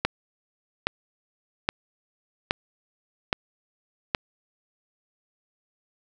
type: click train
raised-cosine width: 0.3 ms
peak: -5 dBFS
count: 6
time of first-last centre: 0.05-4.148 s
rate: 1.22 Hz
effects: none